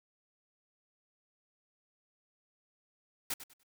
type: noise with echo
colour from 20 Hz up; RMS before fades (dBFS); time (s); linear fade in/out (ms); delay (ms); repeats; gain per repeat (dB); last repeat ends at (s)
white; -35; 3.3-3.34; 5; 98; 3; -12; 3.634
effects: none